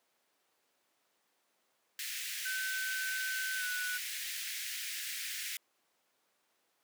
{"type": "high-pass noise", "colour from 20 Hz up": "pink", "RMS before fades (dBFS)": -40, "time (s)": [1.99, 5.57], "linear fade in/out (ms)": 2, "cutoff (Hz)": 1700, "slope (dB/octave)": 48}
{"type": "tone with pitch glide", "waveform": "sine", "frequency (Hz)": [1528, 1480.2], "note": ["G6", "F#6"], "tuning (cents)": [-45, 0], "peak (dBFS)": -35, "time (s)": [2.45, 3.98], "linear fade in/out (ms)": 10, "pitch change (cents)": -55, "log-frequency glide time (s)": [3.58, 3.64]}
{"effects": ["pink hiss -75 dBFS RMS until 6.83 s", "high-pass 400 Hz 12 dB/octave"]}